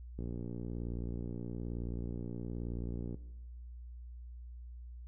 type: click train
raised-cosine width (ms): 3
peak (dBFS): -28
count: 175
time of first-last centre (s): 0.19-3.144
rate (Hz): 58.9
effects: noise-tail reverb RT60 1.0 s tail -17 dB re dry + added 60 Hz sine -45 dBFS peak until 5.07 s